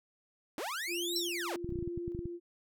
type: linear two-way sweep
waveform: sawtooth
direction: up then down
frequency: 246.9 to 4115 to 246.9 Hz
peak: -32 dBFS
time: 0.58-1.56 s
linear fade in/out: 0 ms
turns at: 1.17 s
type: tone with tremolo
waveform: sine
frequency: 346.1 Hz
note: F4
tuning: 16 cents flat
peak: -36 dBFS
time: 0.87-2.4 s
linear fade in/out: 50 ms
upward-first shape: square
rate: 1.2 Hz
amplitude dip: 25%
type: tone with exponential decay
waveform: sine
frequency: 5490 Hz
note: F8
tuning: 31 cents flat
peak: -29 dBFS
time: 1.16-1.36 s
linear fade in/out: 1 ms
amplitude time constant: 42 ms
type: clicks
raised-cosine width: 5 ms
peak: -27 dBFS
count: 12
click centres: 1.645 / 1.692 / 1.724 / 1.757 / 1.789 / 1.826 / 1.876 / 1.976 / 2.079 / 2.149 / 2.191 / 2.256 s
effects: none